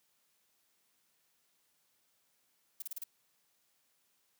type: noise bursts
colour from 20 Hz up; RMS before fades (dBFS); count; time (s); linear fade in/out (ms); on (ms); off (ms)
violet; -40; 5; 2.8-3.038; 5; 22; 32
effects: white hiss -75 dBFS RMS until 4.39 s + high-pass 100 Hz 12 dB/octave